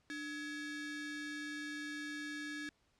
45% pulse ring-modulated tone, 987.8 Hz, B5, in tune, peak -38 dBFS, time 0.1-2.69 s, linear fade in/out 0 ms, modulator 691 Hz, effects pink hiss -75 dBFS RMS until 2.99 s + low-pass 7000 Hz 12 dB/octave

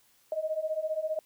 sine beating tone pair, 617 / 632 Hz, D#5 / D#5, -15 / +27 cents, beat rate 15 Hz, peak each -33 / -31 dBFS, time 0.32-1.19 s, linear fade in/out 2 ms, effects white hiss -65 dBFS RMS until 1.25 s

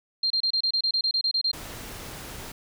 sine tone bursts, 4186 Hz, C8, in tune, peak -21 dBFS, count 13, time 0.23-1.515 s, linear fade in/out 5 ms, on 73 ms, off 28 ms
pink noise, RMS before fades -39 dBFS, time 1.53-2.52 s, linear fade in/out 5 ms
effects none

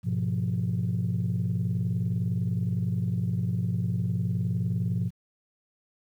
sine chord, F diminished, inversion first, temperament equal, 103.83 / 123.47 / 174.61 Hz, Ab2 / Cb3 / F3, 0 / 0 / 0 cents, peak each -28 dBFS, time 0.03-5.11 s, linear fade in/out 50 ms, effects tanh soft clip ceiling -19 dBFS + 10-bit

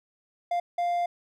triangle tone bursts at uneven times, 698.5 Hz, F5, in tune, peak -22 dBFS, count 2, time 0.51-0.6 / 0.78-1.06 s, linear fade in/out 5 ms, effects none

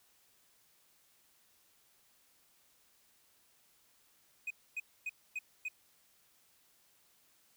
triangle tone bursts, 2502 Hz, D#7, 9 cents sharp, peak -34 dBFS, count 5, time 4.47-5.685 s, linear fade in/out 5 ms, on 35 ms, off 260 ms, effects white hiss -69 dBFS RMS until 7.56 s

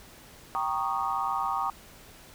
sine chord, Eb dominant seventh, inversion first, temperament equal with one note detuned, 784 / 932.3 / 1108.7 / 1230.9 Hz, G5 / Bb5 / Db6 / Eb6, 0 / 0 / 0 / -19 cents, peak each -32 dBFS, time 0.55-1.7 s, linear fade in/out 0 ms, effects pink hiss -51 dBFS RMS until 2.34 s

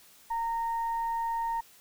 sine tone with frequency modulation, 920 Hz, A#5, 23 cents flat, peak -28 dBFS, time 0.3-1.61 s, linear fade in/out 10 ms, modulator 938 Hz, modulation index 0.25, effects white hiss -57 dBFS RMS until 1.8 s

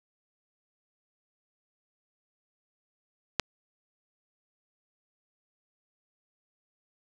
click, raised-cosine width 0.2 ms, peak -6 dBFS, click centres 3.397 s, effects none

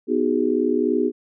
sine chord, G# minor seventh, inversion first, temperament just, 249.2 / 311.5 / 373.8 / 415.3 Hz, B3 / D#4 / F#4 / G#4, +16 / +2 / +18 / 0 cents, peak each -23 dBFS, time 0.07-1.12 s, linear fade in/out 50 ms, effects none

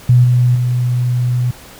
sine tone with level steps, 123.47 Hz, B2, in tune, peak -5 / -8 / -12 dBFS, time 0.09-1.51 s, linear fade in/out 5 ms, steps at 0.24 / 0.55 s, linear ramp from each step 5 ms, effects pink hiss -38 dBFS RMS until 1.79 s

